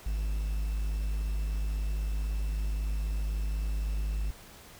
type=tone with quantisation; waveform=triangle; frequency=51.91 Hz; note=G#1; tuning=in tune; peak=-26 dBFS; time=0.06-4.31 s; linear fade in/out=5 ms; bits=9; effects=pink hiss -51 dBFS RMS until 4.79 s